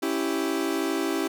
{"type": "chord", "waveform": "40% pulse", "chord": "C# diminished", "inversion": "none", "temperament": "equal", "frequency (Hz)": [277.2, 329.6, 392], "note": ["C#4", "E4", "G4"], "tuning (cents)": [0, 0, 0], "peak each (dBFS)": [-29, -27, -29], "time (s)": [0.02, 1.28], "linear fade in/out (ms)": 10, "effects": []}